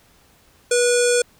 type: tone with low-pass filter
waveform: square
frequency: 486.1 Hz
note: B4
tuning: 28 cents flat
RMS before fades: -17 dBFS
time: 0.71-1.22 s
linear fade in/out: 5 ms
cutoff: 8100 Hz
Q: 5.3
effects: pink hiss -55 dBFS RMS until 1.39 s